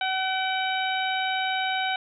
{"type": "harmonic tone with a mistuned harmonic", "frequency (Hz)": 756, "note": "F#5", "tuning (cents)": 37, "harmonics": [1, 2, 3, 4, 5], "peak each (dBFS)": [-27, -30, -32, -33, -34], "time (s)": [0.01, 1.96], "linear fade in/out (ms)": 2, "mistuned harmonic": 3, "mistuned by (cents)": 36, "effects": []}